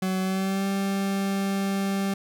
40% pulse tone with pitch glide, 187.7 to 196.01 Hz, F#3 to G3, +25 to 0 cents, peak -23 dBFS, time 0.02-2.14 s, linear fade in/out 5 ms, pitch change +75 cents, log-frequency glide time 0.21-0.66 s, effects none

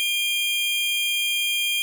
45% pulse tone pair together, 2415 / 3208 Hz, D7 / G7, +48 / +39 cents, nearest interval perfect fourth, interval 491 cents, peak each -25 / -23 dBFS, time 0-1.82 s, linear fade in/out 0 ms, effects none

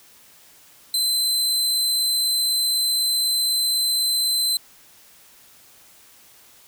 sawtooth tone, 4064 Hz, B7, 49 cents sharp, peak -16 dBFS, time 0.94-4.57 s, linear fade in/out 2 ms, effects white hiss -51 dBFS RMS until 6.67 s

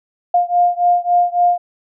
sine beating tone pair, 704 / 707.6 Hz, F5 / F5, +14 / +23 cents, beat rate 3.6 Hz, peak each -14 / -15 dBFS, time 0.34-1.58 s, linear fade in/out 5 ms, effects none

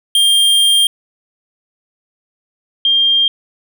square / sine tone pair in turn, 3200 / 3200 Hz, G7 / G7, +35 / +35 cents, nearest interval unison, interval 0 cents, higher neither, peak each -9 dBFS, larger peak neither, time 0.15-0.87 / 2.85-3.28 s, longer first, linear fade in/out 2 ms, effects none

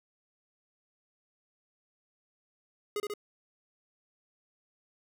square tone with echo, 415.3 Hz, G#4, in tune, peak -31 dBFS, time 2.96-3 s, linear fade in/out 2 ms, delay 69 ms, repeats 2, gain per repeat -2 dB, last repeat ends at 3.138 s, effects none

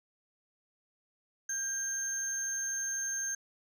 sine tone pair together, 1591 / 6364 Hz, G6 / G8, +25 / +25 cents, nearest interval 2 octaves, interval 2400 cents, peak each -37 / -31 dBFS, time 1.49-3.35 s, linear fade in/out 5 ms, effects tanh soft clip ceiling -29 dBFS

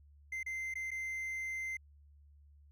triangle tone with dropouts, 2079 Hz, C7, 12 cents flat, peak -35 dBFS, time 0.32-1.77 s, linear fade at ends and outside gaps 5 ms, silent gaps 0.431-0.462 / 0.74-0.754 / 0.907-0.914 s, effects added 72 Hz sine -58 dBFS peak until 2.71 s

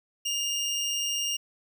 25% pulse tone, 2824 Hz, F7, 19 cents sharp, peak -23 dBFS, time 0.25-1.37 s, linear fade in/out 10 ms, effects none

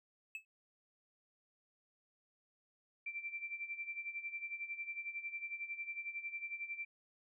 triangle tone with exponential decay, 2600 Hz, E7, 24 cents flat, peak -36 dBFS, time 0.35-0.45 s, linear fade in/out 1 ms, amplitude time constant 21 ms
sine tone with tremolo, 2349 Hz, D7, in tune, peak -38 dBFS, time 3.06-6.85 s, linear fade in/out 5 ms, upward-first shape sine, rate 11 Hz, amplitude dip 75%
effects none

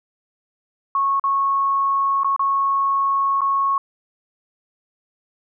sine tone with dropouts, 1100 Hz, C#6, 14 cents flat, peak -16 dBFS, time 0.95-3.78 s, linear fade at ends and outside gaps 2 ms, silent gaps 1.197-1.239 / 2.234-2.245 / 2.363-2.394 / 3.408-3.416 s, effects none

